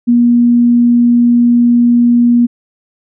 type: tone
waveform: sine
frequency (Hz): 239.3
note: A#3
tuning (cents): +46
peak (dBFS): -5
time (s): 0.07-2.47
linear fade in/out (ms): 20
effects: none